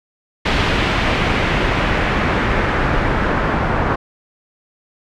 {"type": "noise with low-pass filter sweep", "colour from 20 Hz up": "pink", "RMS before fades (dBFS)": -17, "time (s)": [0.45, 3.96], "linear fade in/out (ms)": 10, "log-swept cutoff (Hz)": [3000, 1400], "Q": 1.3, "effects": []}